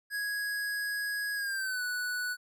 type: tone with pitch glide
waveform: square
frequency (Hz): 1661.2 to 1480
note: G#6 to F#6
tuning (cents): 0 to 0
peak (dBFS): -32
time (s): 0.1-2.37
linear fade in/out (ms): 50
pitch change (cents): -200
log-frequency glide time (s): 1.35-1.82
effects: none